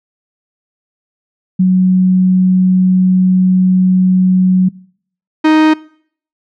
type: tone pair in turn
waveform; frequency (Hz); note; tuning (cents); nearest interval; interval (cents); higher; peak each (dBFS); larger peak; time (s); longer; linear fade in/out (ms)
sine / 45% pulse; 185 / 311.7; F#3 / D#4; 0 / +3; major sixth; 903; second; -6; neither; 1.59-4.69 / 5.44-5.74; first; 10
effects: noise-tail reverb RT60 0.6 s tail -23 dB re dry + low-pass 3000 Hz 12 dB/octave